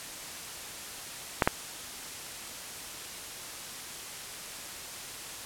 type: clicks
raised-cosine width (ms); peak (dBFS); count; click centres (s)
0.5; -6; 2; 1.422 / 1.475
effects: white hiss -41 dBFS RMS until 5.45 s + low-pass 11000 Hz 12 dB/octave